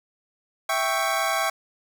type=chord; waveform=25% pulse; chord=C# diminished; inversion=first; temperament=equal; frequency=659.3 / 784 / 1108.7 Hz; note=E5 / G5 / C#6; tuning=0 / 0 / 0 cents; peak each=-23 dBFS; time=0.69-1.5 s; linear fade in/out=5 ms; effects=none